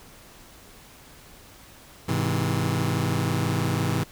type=chord; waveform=sawtooth; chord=Ab augmented; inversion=none; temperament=just; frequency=103.83 / 129.78 / 162.23 Hz; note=Ab2 / C3 / E3; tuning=0 / -14 / -27 cents; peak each=-23 dBFS; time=2.08-4.04 s; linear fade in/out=10 ms; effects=pink hiss -49 dBFS RMS until 4.11 s